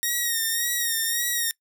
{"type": "tone with vibrato", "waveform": "5% pulse", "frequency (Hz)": 1865, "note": "A#6", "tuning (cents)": 0, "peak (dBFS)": -13, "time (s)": [0.03, 1.51], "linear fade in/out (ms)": 0, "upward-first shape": "sine", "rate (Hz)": 1.8, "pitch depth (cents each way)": 54, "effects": ["noise-tail reverb RT60 0.1 s tail -22 dB re dry"]}